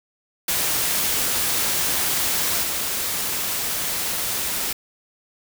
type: noise with level steps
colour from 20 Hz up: white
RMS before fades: -22 / -25 dBFS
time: 0.48-4.73 s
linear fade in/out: 5 ms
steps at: 2.62 s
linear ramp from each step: 20 ms
effects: none